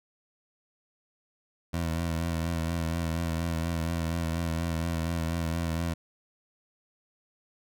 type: tone with vibrato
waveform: 20% pulse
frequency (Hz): 83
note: E2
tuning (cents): +12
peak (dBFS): -23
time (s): 1.73-5.94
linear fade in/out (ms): 10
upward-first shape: sine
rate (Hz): 4.2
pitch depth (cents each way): 40
effects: none